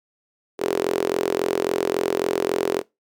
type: tone with high-pass filter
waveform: sawtooth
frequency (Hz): 43.65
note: F1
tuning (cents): 0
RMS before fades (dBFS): -23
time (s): 0.58-2.83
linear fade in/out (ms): 50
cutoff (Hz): 400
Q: 4.8
effects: noise-tail reverb RT60 0.2 s tail -21 dB re dry